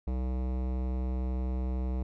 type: tone with hard clipping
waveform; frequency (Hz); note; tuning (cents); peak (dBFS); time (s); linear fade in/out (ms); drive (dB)
sine; 63.5; B1; +49; -31; 0.07-2.03; 5; 18
effects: none